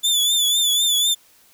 sawtooth tone with vibrato, 3495 Hz, A7, 12 cents flat, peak -13 dBFS, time 0.03-1.15 s, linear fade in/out 20 ms, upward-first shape triangle, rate 4 Hz, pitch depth 71 cents each way, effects white hiss -54 dBFS RMS until 1.53 s

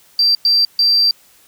triangle tone bursts at uneven times, 4699 Hz, D8, in tune, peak -7 dBFS, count 3, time 0.19-0.35 / 0.45-0.65 / 0.79-1.11 s, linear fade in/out 2 ms, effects tanh soft clip ceiling -7 dBFS + white hiss -50 dBFS RMS until 1.47 s

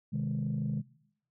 sine chord, Ab major, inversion first, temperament just, 129.78 / 155.74 / 207.7 Hz, C3 / Eb3 / Ab3, -14 / +2 / 0 cents, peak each -33 dBFS, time 0.12-0.82 s, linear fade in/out 20 ms, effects noise-tail reverb RT60 0.8 s tail -22 dB re dry + tanh soft clip ceiling -24 dBFS

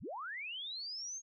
sine linear sweep, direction up, 32.7 to 6580 Hz, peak -40 dBFS, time 0-1.22 s, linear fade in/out 50 ms, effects none

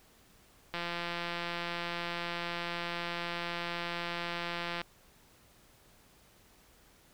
click train, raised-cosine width 0.3 ms, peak -20 dBFS, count 702, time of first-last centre 0.74-4.816 s, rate 172 Hz, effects pink hiss -62 dBFS RMS until 7.13 s

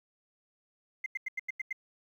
sine tone bursts, 2081 Hz, C7, 10 cents flat, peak -30 dBFS, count 7, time 1.04-1.728 s, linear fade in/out 5 ms, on 22 ms, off 89 ms, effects tanh soft clip ceiling -27 dBFS + 11-bit

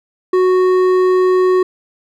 sine tone with hard clipping, 369 Hz, F#4, 5 cents flat, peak -11 dBFS, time 0.33-1.63 s, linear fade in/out 5 ms, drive 8 dB, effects none

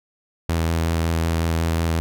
sawtooth tone with vibrato, 82.41 Hz, E2, in tune, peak -15 dBFS, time 0.49-2 s, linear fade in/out 0 ms, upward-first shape square, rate 5.4 Hz, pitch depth 13 cents each way, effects none

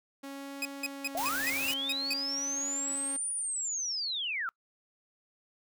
sawtooth tone with vibrato, 275.5 Hz, C#4, 11 cents flat, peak -36 dBFS, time 0.23-3.17 s, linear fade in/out 10 ms, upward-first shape sine, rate 0.53 Hz, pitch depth 16 cents each way
sawtooth tone bursts, 2514 Hz, D#7, 17 cents sharp, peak -27 dBFS, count 8, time 0.62-2.136 s, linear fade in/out 2 ms, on 32 ms, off 180 ms
sine linear two-way sweep, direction up then down, 622.3 to 9610 to 1274 Hz, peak -31 dBFS, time 1.15-4.49 s, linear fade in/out 0 ms, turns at 3.34 s
white noise, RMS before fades -37 dBFS, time 1.17-1.74 s, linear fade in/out 5 ms
effects noise-tail reverb RT60 0.1 s tail -26 dB re dry

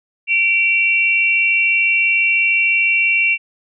sine tone pair together, 2330 / 2733 Hz, D7 / F7, -14 / -38 cents, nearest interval minor third, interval 276 cents, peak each -15 dBFS, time 0.27-3.38 s, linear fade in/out 50 ms, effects none

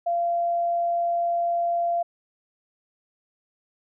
sine tone, 688 Hz, F5, 26 cents flat, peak -21 dBFS, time 0.06-2.03 s, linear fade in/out 10 ms, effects none

